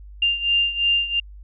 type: beating tone pair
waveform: sine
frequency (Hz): 2794 / 2796.9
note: F7 / F7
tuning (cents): 0 / +2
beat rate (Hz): 2.9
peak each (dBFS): -19 / -23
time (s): 0.22-1.2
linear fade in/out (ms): 5
effects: added 50 Hz sine -38 dBFS peak until 1.43 s